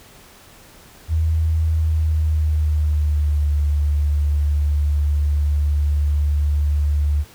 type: tone with pitch glide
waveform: sine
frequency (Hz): 80 to 73.36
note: D#2 to D2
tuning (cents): +49 to -1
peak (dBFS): -15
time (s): 1.08-7.25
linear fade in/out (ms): 50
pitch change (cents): -150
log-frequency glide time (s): 1.67-3.52
effects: pink hiss -46 dBFS RMS until 7.34 s